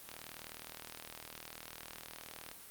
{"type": "click train", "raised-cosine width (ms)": 0.2, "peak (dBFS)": -28, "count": 97, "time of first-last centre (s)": [0.09, 2.514], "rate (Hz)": 39.6, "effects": ["white hiss -53 dBFS RMS until 2.7 s", "Opus 32 kbps"]}